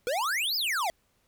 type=exponential two-way sweep; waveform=square; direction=up then down; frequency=460.7 to 5274 to 635 Hz; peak=-27 dBFS; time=0.07-0.9 s; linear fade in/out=0 ms; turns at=0.56 s; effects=pink hiss -70 dBFS RMS until 1.27 s